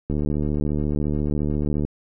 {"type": "click train", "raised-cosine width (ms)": 3, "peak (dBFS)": -12, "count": 131, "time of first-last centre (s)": [0.1, 1.85], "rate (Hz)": 74.3, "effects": []}